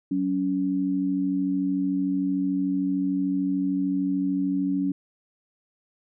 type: tone pair together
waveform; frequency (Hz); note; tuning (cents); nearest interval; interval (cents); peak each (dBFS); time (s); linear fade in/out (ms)
sine; 187.5 / 280.9; F#3 / C#4; +23 / +23; perfect fifth; 700; -28 / -23; 0.11-4.92; 5
effects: none